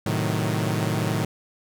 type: chord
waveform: sawtooth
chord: A diminished seventh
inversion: none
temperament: equal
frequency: 110 / 130.81 / 155.56 / 185 Hz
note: A2 / C3 / Eb3 / Gb3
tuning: 0 / 0 / 0 / 0 cents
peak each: -22 / -27 / -23 / -26 dBFS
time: 0.06-1.25 s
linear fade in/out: 5 ms
effects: none